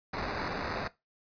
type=noise with sample-and-hold; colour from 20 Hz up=white; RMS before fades=-35 dBFS; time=0.13-0.88 s; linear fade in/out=5 ms; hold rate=3150 Hz; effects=noise-tail reverb RT60 0.2 s tail -18 dB re dry + resampled to 11025 Hz